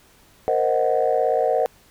sine chord, C half-diminished seventh, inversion third, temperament equal, 466.2 / 523.3 / 622.3 / 740 Hz, Bb4 / C5 / Eb5 / Gb5, 0 / 0 / 0 / 0 cents, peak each -22 dBFS, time 0.48-1.66 s, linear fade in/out 0 ms, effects tanh soft clip ceiling -9 dBFS + pink hiss -54 dBFS RMS until 1.9 s

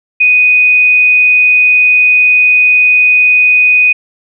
sine tone, 2489 Hz, D#7, in tune, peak -4 dBFS, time 0.2-3.93 s, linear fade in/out 10 ms, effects none

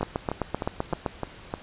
two click trains, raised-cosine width 1 ms, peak -14 / -11 dBFS, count 6 / 9, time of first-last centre 0.01-1.539 / 0.03-1.062 s, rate 3.27 / 7.75 Hz, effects pink hiss -46 dBFS RMS until 1.62 s + resampled to 8000 Hz

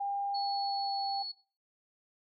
sine tone with pitch glide, 801 to 791.8 Hz, G5 to G5, +37 to +17 cents, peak -31 dBFS, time 0-1.23 s, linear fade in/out 10 ms, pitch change -20 cents, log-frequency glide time 0.42-1.06 s
sine tone, 4390 Hz, C#8, 18 cents flat, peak -36 dBFS, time 0.34-1.32 s, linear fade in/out 10 ms
effects noise-tail reverb RT60 0.4 s tail -20 dB re dry + MP3 32 kbps

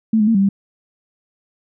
sine tone with pitch steps, 221.2 / 210.7 / 227.2 / 195.1 / 197.5 Hz, A3 / G#3 / A#3 / G3 / G3, +9 / +25 / -44 / -8 / +13 cents, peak -11 dBFS, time 0.13-0.49 s, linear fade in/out 5 ms, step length 72 ms, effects none

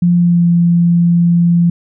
sine tone with pitch glide, 174.61 to 171.71 Hz, F3 to F3, 0 to -29 cents, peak -7 dBFS, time 0.02-1.7 s, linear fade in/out 5 ms, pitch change -29 cents, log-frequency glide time 0.14-0.46 s, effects none

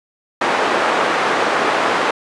white band-pass noise, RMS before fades -17 dBFS, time 0.41-2.11 s, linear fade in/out 5 ms, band 340 to 1300 Hz, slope 12 dB/octave, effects resampled to 22050 Hz

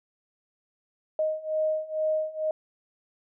sine beating tone pair, 622.3 / 624.5 Hz, D#5 / D#5, 0 / +6 cents, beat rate 2.2 Hz, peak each -29 / -27 dBFS, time 1.19-2.51 s, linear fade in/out 2 ms, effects none

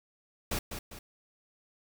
pink noise with echo, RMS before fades -32 dBFS, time 0.51-0.59 s, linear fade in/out 5 ms, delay 200 ms, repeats 2, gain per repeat -7 dB, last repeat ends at 0.99 s, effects none

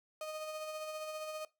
35% pulse tone with tremolo, 620 Hz, D#5, 6 cents flat, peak -37 dBFS, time 0.21-1.45 s, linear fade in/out 2 ms, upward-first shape sine, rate 15 Hz, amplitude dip 35%, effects noise-tail reverb RT60 0.2 s tail -18 dB re dry

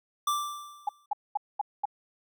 square tone with exponential decay, 1174.7 Hz, D6, in tune, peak -24 dBFS, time 0.27-1.06 s, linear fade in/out 5 ms, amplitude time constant 170 ms
sine tone bursts, 827 Hz, G#5, 8 cents flat, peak -24 dBFS, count 5, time 0.87-1.855 s, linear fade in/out 5 ms, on 21 ms, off 220 ms
effects none

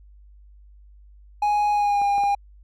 triangle tone with pitch glide, 830.6 to 807.4 Hz, G#5 to G#5, 0 to -49 cents, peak -16 dBFS, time 1.42-2.35 s, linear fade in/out 5 ms, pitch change -49 cents, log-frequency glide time 1.72-2.04 s
clicks, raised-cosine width 1 ms, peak -25 dBFS, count 3, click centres 2.017 / 2.181 / 2.237 s
effects added 50 Hz sine -46 dBFS peak until 2.63 s

